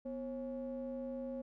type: ring-modulated tone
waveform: triangle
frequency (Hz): 146.83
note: D3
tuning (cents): 0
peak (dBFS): -34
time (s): 0.05-1.42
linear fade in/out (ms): 10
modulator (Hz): 394
effects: none